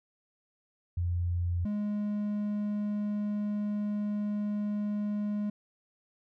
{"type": "tone pair in turn", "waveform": ["sine", "triangle"], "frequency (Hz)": [87.31, 207.7], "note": ["F2", "G#3"], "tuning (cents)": [0, 0], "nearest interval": "octave + minor third", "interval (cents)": 1500, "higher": "second", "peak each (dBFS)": -27, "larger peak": "neither", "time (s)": [[0.97, 1.65], [1.65, 5.5]], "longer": "second", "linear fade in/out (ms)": 5, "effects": []}